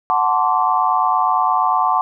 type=chord; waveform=sine; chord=D dominant seventh; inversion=first; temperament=equal with one note detuned; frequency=740 / 880 / 1046.5 / 1155.1 Hz; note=F#5 / A5 / C6 / D6; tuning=0 / 0 / 0 / -29 cents; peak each=-19 dBFS; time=0.1-2.01 s; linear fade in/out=0 ms; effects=none